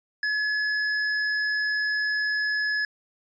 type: tone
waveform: square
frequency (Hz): 1702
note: G#6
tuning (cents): +42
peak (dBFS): -24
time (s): 0.23-2.85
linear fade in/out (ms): 2
effects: resampled to 16000 Hz